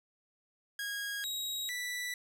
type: tone with pitch steps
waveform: sawtooth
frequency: 1640 / 3817 / 1970 Hz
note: G#6 / A#7 / B6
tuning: -22 / +40 / -5 cents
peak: -32 dBFS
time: 0.79-2.14 s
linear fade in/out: 2 ms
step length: 450 ms
effects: none